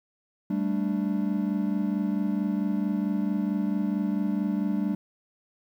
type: chord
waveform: triangle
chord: G suspended second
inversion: none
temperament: just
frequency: 196 / 220.5 / 294 Hz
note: G3 / A3 / D4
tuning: 0 / +4 / +2 cents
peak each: -25 / -28 / -28 dBFS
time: 0.5-4.95 s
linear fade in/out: 5 ms
effects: 10-bit